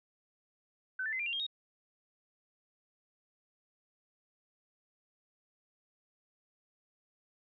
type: tone with pitch steps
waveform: sine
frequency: 1520 / 1766.3 / 2053 / 2385 / 2772 / 3221 / 3743 Hz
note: F#6 / A6 / C7 / D7 / F7 / G7 / A#7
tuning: +46 / +6 / -33 / +26 / -14 / +46 / +6 cents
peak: -33 dBFS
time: 0.99-1.466 s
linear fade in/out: 5 ms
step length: 68 ms
effects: none